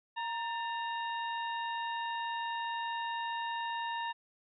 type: harmonic tone with a mistuned harmonic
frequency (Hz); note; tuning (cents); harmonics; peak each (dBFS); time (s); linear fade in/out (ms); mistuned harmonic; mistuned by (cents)
932.3; A#5; 0; 1 / 2 / 3 / 4; -35 / -41 / -45 / -47; 0.16-4.13; 20; 2; -71
effects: none

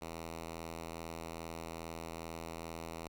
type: tone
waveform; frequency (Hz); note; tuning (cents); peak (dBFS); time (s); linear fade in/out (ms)
5% pulse; 82.41; E2; 0; -31; 0.01-3.08; 10
effects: none

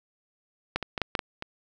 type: clicks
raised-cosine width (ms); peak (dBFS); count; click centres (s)
0.3; -10 / -16 / -14 / -9 / -8 / -12 / -18; 7; 0.76 / 0.827 / 0.978 / 1.017 / 1.152 / 1.192 / 1.424
effects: none

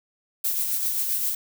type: noise with tremolo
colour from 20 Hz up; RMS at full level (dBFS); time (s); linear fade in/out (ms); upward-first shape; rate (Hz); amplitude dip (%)
violet; -24; 0.44-1.35; 5; sine; 7.6; 35
effects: none

